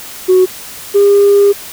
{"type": "tone pair in turn", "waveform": "sine", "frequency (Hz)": [370, 403.4], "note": ["F#4", "G4"], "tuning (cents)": [0, 50], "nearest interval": "minor second", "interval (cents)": 150, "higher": "second", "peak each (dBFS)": -3, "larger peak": "neither", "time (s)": [[0.28, 0.46], [0.94, 1.53]], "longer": "second", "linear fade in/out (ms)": 20, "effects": ["tanh soft clip ceiling -1 dBFS", "white hiss -29 dBFS RMS until 1.72 s"]}